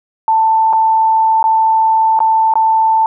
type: tone with dropouts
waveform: sine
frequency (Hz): 887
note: A5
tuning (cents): +14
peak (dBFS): -8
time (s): 0.28-3.06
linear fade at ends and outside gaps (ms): 1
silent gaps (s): 0.729-0.733 / 1.428-1.44 / 2.191-2.203 / 2.538-2.555
effects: none